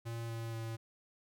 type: tone with pitch steps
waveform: square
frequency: 115.7 / 114.57 / 113.45 Hz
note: A#2 / A#2 / A#2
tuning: -13 / -30 / -47 cents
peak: -39 dBFS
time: 0.05-0.77 s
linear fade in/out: 20 ms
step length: 240 ms
effects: none